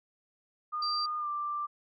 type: tone with pitch glide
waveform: sine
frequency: 1221 to 1180.1 Hz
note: D#6 to D6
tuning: -33 to +8 cents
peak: -31 dBFS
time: 0.72-1.67 s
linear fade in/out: 20 ms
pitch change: -59 cents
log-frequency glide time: 1.18-1.28 s
type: tone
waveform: sine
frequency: 4700 Hz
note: D8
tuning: 1 cent sharp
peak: -31 dBFS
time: 0.82-1.06 s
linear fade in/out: 5 ms
effects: none